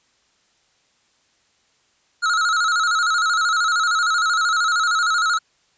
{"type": "tone with vibrato", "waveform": "square", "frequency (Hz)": 1358, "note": "F6", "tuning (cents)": -49, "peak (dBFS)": -17, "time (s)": [2.22, 5.39], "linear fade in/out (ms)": 20, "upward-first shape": "square", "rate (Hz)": 13, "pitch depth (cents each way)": 80, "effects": ["white hiss -62 dBFS RMS until 5.77 s", "resampled to 16000 Hz"]}